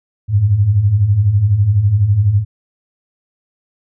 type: beating tone pair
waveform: sine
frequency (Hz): 93 / 105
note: F#2 / G#2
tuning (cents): +9 / +19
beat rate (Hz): 12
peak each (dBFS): -17 / -10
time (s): 0.28-2.45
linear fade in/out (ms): 50
effects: none